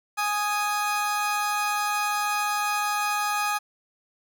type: tone pair together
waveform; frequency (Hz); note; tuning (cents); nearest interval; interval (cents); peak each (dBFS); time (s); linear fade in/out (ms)
30% pulse; 830.6 / 1244.5; G#5 / D#6; 0 / 0; perfect fifth; 700; -24; 0.17-3.59; 20
effects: none